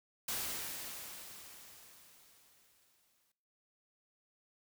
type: noise with exponential decay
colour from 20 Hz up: white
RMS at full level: -37 dBFS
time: 0.28-3.32 s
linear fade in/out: 5 ms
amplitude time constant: 660 ms
effects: noise-tail reverb RT60 0.6 s tail -18 dB re dry